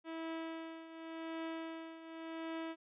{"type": "tone with tremolo", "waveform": "sawtooth", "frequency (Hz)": 325.7, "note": "E4", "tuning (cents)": -21, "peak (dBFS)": -35, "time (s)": [0.04, 2.76], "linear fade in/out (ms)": 50, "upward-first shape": "triangle", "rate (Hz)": 0.89, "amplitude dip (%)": 75, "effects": ["resampled to 8000 Hz"]}